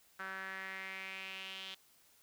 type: tone with band-pass filter sweep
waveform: sawtooth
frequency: 190.8 Hz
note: G3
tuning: 47 cents flat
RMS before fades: -45 dBFS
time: 0.19-1.75 s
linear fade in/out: 10 ms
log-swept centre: 1500 to 3300 Hz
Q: 4.2
effects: white hiss -67 dBFS RMS until 2.22 s